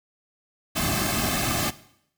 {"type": "noise with comb filter", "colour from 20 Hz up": "pink", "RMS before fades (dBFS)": -25, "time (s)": [0.75, 1.71], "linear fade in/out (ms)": 20, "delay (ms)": 2.1, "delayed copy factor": -0.95, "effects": ["noise-tail reverb RT60 0.7 s tail -17 dB re dry"]}